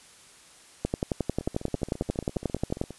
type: two click trains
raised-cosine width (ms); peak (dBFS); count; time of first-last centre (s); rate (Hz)
2; -24 / -12; 23 / 23; 1.41-2.907 / 0.85-2.814; 14.7 / 11.2
effects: white hiss -53 dBFS RMS until 2.98 s + resampled to 24000 Hz